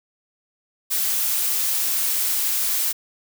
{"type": "noise", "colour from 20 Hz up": "blue", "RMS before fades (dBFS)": -22, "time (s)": [0.9, 2.93], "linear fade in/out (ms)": 20, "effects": []}